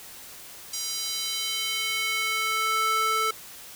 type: tone with high-pass filter sweep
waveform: square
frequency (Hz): 440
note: A4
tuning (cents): 0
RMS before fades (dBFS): -27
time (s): 0.73-3.31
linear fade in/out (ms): 5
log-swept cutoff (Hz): 5500 to 960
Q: 2
effects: white hiss -44 dBFS RMS until 3.75 s